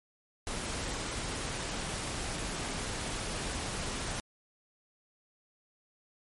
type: noise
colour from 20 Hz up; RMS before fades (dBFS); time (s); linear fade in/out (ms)
pink; -36; 0.47-4.2; 0
effects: MP3 48 kbps